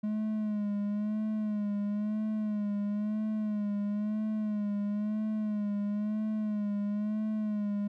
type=tone with vibrato; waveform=triangle; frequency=210 Hz; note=G#3; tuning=19 cents sharp; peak=-27 dBFS; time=0.03-7.88 s; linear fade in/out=10 ms; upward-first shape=sine; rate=1 Hz; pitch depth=50 cents each way; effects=none